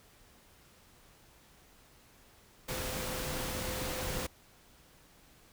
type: tone in noise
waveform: sine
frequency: 513 Hz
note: C5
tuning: 34 cents flat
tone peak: -43 dBFS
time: 2.68-4.27 s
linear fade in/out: 10 ms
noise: pink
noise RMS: -37 dBFS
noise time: 2.68-4.27 s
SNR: -9 dB
effects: pink hiss -61 dBFS RMS until 5.52 s